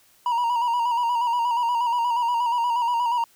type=tone with vibrato; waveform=triangle; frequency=952 Hz; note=A#5; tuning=36 cents sharp; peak=-18 dBFS; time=0.26-3.24 s; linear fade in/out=2 ms; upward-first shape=square; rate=8.4 Hz; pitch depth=44 cents each way; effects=white hiss -58 dBFS RMS until 3.35 s